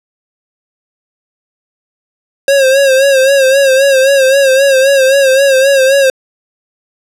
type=tone with vibrato; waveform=square; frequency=540 Hz; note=C#5; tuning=45 cents flat; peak=-6 dBFS; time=2.48-6.1 s; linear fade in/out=2 ms; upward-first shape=sine; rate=3.8 Hz; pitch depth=62 cents each way; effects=low-pass 12000 Hz 12 dB/octave